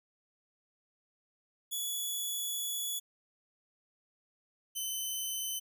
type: tone pair in turn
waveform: 10% pulse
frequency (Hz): 3409 / 3046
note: G#7 / F#7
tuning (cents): +45 / +50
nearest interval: major second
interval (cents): 195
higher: first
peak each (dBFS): -26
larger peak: neither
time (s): 1.71-3 / 4.75-5.6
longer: first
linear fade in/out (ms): 20
effects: none